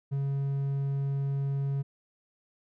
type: tone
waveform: triangle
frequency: 138.59 Hz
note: C#3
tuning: in tune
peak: -25 dBFS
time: 0.11-1.83 s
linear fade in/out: 20 ms
effects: none